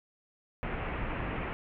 pink low-pass noise, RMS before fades -35 dBFS, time 0.63-1.53 s, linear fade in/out 0 ms, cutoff 2700 Hz, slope 48 dB/octave, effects none

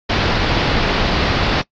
pink low-pass noise, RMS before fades -17 dBFS, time 0.09-1.62 s, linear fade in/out 10 ms, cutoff 4900 Hz, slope 48 dB/octave, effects noise-tail reverb RT60 0.1 s tail -22 dB re dry + AAC 48 kbps

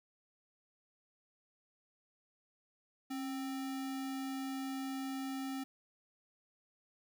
sine tone with sample-and-hold, 269.5 Hz, C#4, 49 cents flat, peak -37 dBFS, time 3.1-5.64 s, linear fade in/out 10 ms, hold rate 1050 Hz, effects none

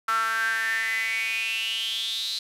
sawtooth tone with high-pass filter sweep, 224.2 Hz, A3, 33 cents sharp, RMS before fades -27 dBFS, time 0.08-2.39 s, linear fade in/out 5 ms, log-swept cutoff 1300 to 4100 Hz, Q 9.8, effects resampled to 32000 Hz

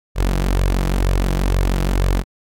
sawtooth tone with flanger, 46.25 Hz, F#1, in tune, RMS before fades -17 dBFS, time 0.15-2.24 s, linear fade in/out 50 ms, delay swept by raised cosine 1.7 to 6.2 ms, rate 2.1 Hz, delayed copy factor +0.55, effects AAC 64 kbps

